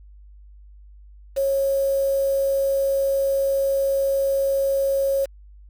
sine tone with quantisation, 547 Hz, C#5, 23 cents flat, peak -18 dBFS, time 1.36-5.26 s, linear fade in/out 20 ms, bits 6, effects added 50 Hz sine -43 dBFS peak until 5.69 s

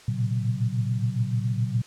sine tone cluster, 110.1 / 115.4 / 122.5 / 139.2 / 187.1 Hz, A2 / A#2 / B2 / C#3 / F#3, +2 / -17 / -14 / +8 / +20 cents, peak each -35 / -26 / -27 / -33 / -32 dBFS, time 0.08-1.82 s, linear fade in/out 5 ms, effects white hiss -50 dBFS RMS until 1.86 s + low-pass 7000 Hz 12 dB/octave

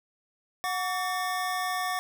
square tone cluster, 733 / 1137 / 1800 Hz, F#5 / C#6 / A6, -16 / +44 / +39 cents, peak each -32 / -33 / -35 dBFS, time 0.64-1.99 s, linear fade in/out 0 ms, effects none

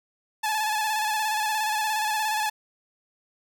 sawtooth tone with vibrato, 861 Hz, A5, 38 cents flat, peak -20 dBFS, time 0.43-2.5 s, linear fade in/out 10 ms, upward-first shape square, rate 17 Hz, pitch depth 36 cents each way, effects none

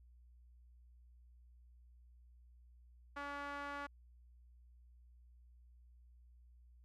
sawtooth tone with band-pass filter, 284.8 Hz, C#4, 47 cents sharp, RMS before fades -45 dBFS, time 3.16-3.87 s, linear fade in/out 10 ms, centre 1300 Hz, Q 1.9, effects added 60 Hz sine -60 dBFS peak until 6.84 s

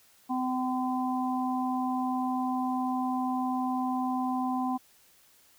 harmonic tone, 255.4 Hz, C4, 42 cents flat, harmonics 1 / 3 / 4, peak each -29 / -32 / -35 dBFS, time 0.29-4.78 s, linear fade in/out 20 ms, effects white hiss -61 dBFS RMS until 5.58 s

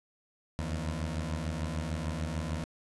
20% pulse beating tone pair, 77.78 / 84.48 Hz, D#2 / E2, 0 / +43 cents, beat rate 6.7 Hz, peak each -29 / -32 dBFS, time 0.59-2.64 s, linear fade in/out 0 ms, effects resampled to 22050 Hz + 10-bit

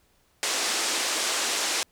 white band-pass noise, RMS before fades -27 dBFS, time 0.43-1.83 s, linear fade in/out 0 ms, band 270 to 8100 Hz, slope 24 dB/octave, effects pink hiss -65 dBFS RMS until 1.91 s

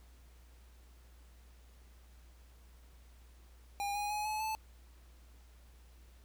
square tone with pitch steps, 809 / 824.6 / 840.4 / 856.6 / 873.1 Hz, G#5 / G#5 / G#5 / A5 / A5, -46 / -13 / +20 / -47 / -14 cents, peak -35 dBFS, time 3.8-4.55 s, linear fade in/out 0 ms, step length 150 ms, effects added 60 Hz sine -56 dBFS peak until 6.24 s + pink hiss -67 dBFS RMS until 6.24 s

